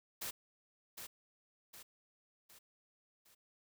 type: noise with echo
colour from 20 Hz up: white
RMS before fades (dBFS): -42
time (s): 0.21-0.31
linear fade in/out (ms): 10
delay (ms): 760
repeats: 4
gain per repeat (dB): -6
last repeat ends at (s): 3.35
effects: none